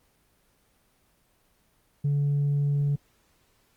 triangle tone with tanh clipping, 143.3 Hz, D3, 42 cents flat, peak -22 dBFS, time 2.04-2.96 s, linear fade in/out 10 ms, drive 6 dB, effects pink hiss -66 dBFS RMS until 3.76 s + Opus 24 kbps

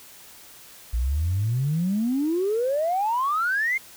sine exponential sweep, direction up, 55.4 to 2155 Hz, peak -20 dBFS, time 0.93-3.78 s, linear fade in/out 10 ms, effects tanh soft clip ceiling -16 dBFS + white hiss -47 dBFS RMS until 3.96 s

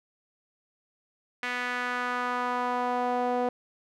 sawtooth tone with band-pass filter sweep, 246.9 Hz, B3, in tune, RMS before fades -29 dBFS, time 1.43-3.49 s, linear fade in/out 2 ms, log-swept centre 2000 to 610 Hz, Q 2.1, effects none

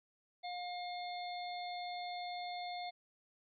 harmonic tone with a mistuned harmonic, 712 Hz, F5, 33 cents sharp, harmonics 1 / 3 / 5 / 6, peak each -41 / -50 / -51 / -51 dBFS, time 0.43-2.91 s, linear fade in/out 20 ms, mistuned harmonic 6, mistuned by +17 cents, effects none

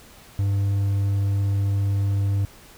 triangle tone, 99.5 Hz, G2, 26 cents sharp, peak -17 dBFS, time 0.39-2.45 s, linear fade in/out 0 ms, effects pink hiss -48 dBFS RMS until 2.77 s

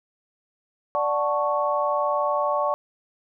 sine chord, D major seventh, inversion none, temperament equal, 587.3 / 740 / 880 / 1108.7 Hz, D5 / F#5 / A5 / C#6, 0 / 0 / 0 / 0 cents, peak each -24 / -30 / -28 / -25 dBFS, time 0.95-2.74 s, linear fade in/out 0 ms, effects none

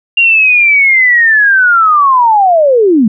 sine linear sweep, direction down, 2794 to 200.6 Hz, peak -4 dBFS, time 0.17-3.08 s, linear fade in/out 5 ms, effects none

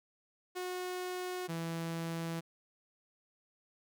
sawtooth tone pair in turn, 363.9 / 165.7 Hz, F#4 / E3, -29 / +9 cents, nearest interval octave + major second, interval 1362 cents, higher first, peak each -33 / -32 dBFS, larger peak second, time 0.55-1.48 / 1.48-2.41 s, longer neither, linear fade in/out 20 ms, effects none

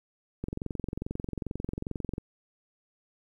click train, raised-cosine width 3 ms, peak -20 dBFS, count 40, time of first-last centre 0.44-2.181 s, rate 22.4 Hz, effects 10-bit

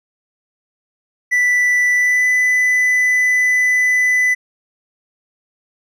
triangle tone with pitch glide, 1975.5 to 1998.5 Hz, B6 to B6, 0 to +20 cents, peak -10 dBFS, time 1.31-4.35 s, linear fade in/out 20 ms, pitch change +20 cents, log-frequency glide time 1.94-2.27 s, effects none

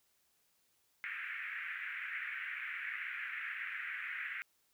white band-pass noise, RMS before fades -42 dBFS, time 1.04-4.42 s, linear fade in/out 0 ms, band 1500 to 2300 Hz, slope 48 dB/octave, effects white hiss -75 dBFS RMS until 4.73 s

